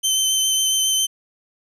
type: tone with vibrato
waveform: 20% pulse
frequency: 3085 Hz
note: G7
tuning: 28 cents flat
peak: -11 dBFS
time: 0.03-1.07 s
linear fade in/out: 20 ms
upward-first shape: sine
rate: 7.3 Hz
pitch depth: 13 cents each way
effects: none